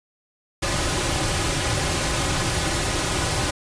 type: noise with comb filter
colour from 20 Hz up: pink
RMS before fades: -23 dBFS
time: 0.62-3.51 s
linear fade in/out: 10 ms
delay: 4.4 ms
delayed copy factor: -0.55
effects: resampled to 22050 Hz